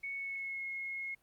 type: tone with pitch glide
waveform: sine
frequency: 2217 to 2164 Hz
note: C#7 to C#7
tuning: 0 to -42 cents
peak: -37 dBFS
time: 0.03-1.15 s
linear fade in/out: 10 ms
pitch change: -42 cents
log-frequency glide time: 0.14-0.64 s
effects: pink hiss -72 dBFS RMS until 1.22 s + Opus 48 kbps